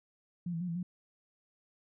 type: tone with pitch steps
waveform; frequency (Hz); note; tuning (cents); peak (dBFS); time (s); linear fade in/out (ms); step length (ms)
sine; 174.8 / 165.2 / 179.8 / 167.5 / 179.4; F3 / E3 / F#3 / E3 / F3; +2 / +4 / -49 / +28 / +47; -33; 0.46-0.83; 5; 74
effects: none